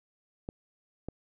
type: clicks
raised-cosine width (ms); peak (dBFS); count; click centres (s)
2; -23; 2; 0.489 / 1.086
effects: none